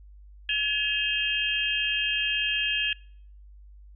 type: tone cluster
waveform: sine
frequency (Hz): 1699 / 2557 / 2798 / 3188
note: G#6 / D#7 / F7 / G7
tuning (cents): +39 / +47 / +3 / +28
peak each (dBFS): -31 / -29 / -29 / -29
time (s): 0.49-2.93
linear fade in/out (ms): 2
effects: noise-tail reverb RT60 0.6 s tail -25 dB re dry + added 50 Hz sine -46 dBFS peak until 3.95 s